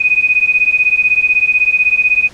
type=beating tone pair; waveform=sine; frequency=2485 / 2501 Hz; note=D#7 / D#7; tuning=-3 / +8 cents; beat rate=16 Hz; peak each=-12 dBFS; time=0-2.29 s; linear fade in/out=10 ms; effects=pink hiss -40 dBFS RMS until 2.33 s + low-pass 7000 Hz 12 dB/octave